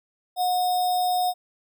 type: tone with sample-and-hold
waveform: sine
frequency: 725 Hz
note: F#5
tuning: 35 cents flat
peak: -20 dBFS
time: 0.36-1.34 s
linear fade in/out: 50 ms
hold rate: 4410 Hz
effects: none